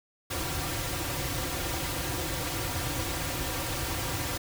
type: noise with comb filter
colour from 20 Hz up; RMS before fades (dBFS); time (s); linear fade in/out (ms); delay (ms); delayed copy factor
pink; -32; 0.3-4.38; 10; 4.7; -0.9
effects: none